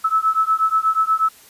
sine beating tone pair, 1300 / 1308.3 Hz, E6 / E6, -24 / -13 cents, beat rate 8.3 Hz, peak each -18 dBFS, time 0.04-1.29 s, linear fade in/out 10 ms, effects white hiss -47 dBFS RMS until 1.49 s + resampled to 32000 Hz

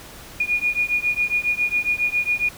sine beating tone pair, 2439 / 2446.3 Hz, D#7 / D#7, -35 / -30 cents, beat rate 7.3 Hz, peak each -22 dBFS, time 0.4-2.49 s, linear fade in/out 5 ms, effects pink hiss -41 dBFS RMS until 2.57 s

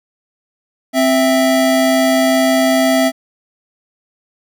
square tone pair together, 262 / 660.2 Hz, C4 / E5, +2 / +2 cents, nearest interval octave + major third, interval 1600 cents, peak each -14 dBFS, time 0.93-3.12 s, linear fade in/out 50 ms, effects none

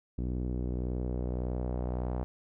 sawtooth tone with low-pass filter sweep, 61.74 Hz, B1, in tune, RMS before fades -33 dBFS, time 0.18-2.24 s, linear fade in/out 0 ms, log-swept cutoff 300 to 800 Hz, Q 1.5, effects none

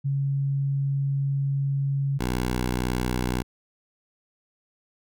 sine / 10% pulse tone pair in turn, 138.59 / 61.88 Hz, C#3 / B1, 0 / +4 cents, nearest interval octave + major second, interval 1396 cents, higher first, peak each -22 / -16 dBFS, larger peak second, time 0.04-2.19 / 2.19-3.43 s, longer first, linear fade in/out 20 ms, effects none

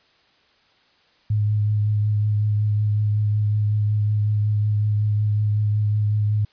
sine tone with vibrato, 105.2 Hz, G#2, 23 cents sharp, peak -17 dBFS, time 1.3-6.45 s, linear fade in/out 5 ms, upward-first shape triangle, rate 5.4 Hz, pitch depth 20 cents each way, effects white hiss -59 dBFS RMS until 6.52 s + resampled to 11025 Hz

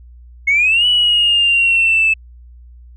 sine exponential two-way sweep, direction up then down, 2162 to 2960 to 2617 Hz, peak -9 dBFS, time 0.47-2.14 s, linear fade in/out 10 ms, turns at 0.86 s, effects tanh soft clip ceiling -5 dBFS + added 60 Hz sine -37 dBFS peak until 2.96 s

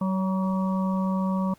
harmonic tone with a mistuned harmonic, 189.8 Hz, F#3, 44 cents sharp, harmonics 1 / 3 / 5 / 6, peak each -23 / -34 / -34 / -36 dBFS, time 0.01-1.54 s, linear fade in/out 5 ms, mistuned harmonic 3, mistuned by -24 cents, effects pink hiss -59 dBFS RMS until 1.58 s + Opus 32 kbps

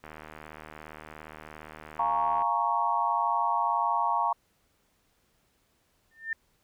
click train, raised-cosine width 0.5 ms, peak -28 dBFS, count 185, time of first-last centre 0.04-2.42 s, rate 77.3 Hz
sine chord, Bb minor seventh, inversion second, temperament equal, 698.5 / 830.6 / 932.3 / 1108.7 Hz, F5 / Ab5 / Bb5 / Db6, 0 / 0 / 0 / 0 cents, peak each -32 / -32 / -27 / -29 dBFS, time 1.99-4.33 s, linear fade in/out 5 ms
sine tone with exponential growth, 1800 Hz, A6, 39 cents sharp, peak -25 dBFS, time 6.11-6.33 s, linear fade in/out 2 ms, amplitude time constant 46 ms
effects pink hiss -70 dBFS RMS until 6.63 s

